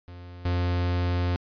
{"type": "tone with level steps", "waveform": "45% pulse", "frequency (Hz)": 88.4, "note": "F2", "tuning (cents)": 22, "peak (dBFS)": [-40, -23], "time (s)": [0.08, 1.36], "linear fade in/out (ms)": 0, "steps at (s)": 0.45, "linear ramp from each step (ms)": 5, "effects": ["resampled to 11025 Hz"]}